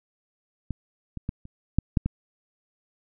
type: clicks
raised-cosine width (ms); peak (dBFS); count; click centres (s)
5; -17 / -21 / -16 / -30 / -7 / -7 / -13; 7; 0.707 / 1.173 / 1.291 / 1.454 / 1.786 / 1.972 / 2.06
effects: none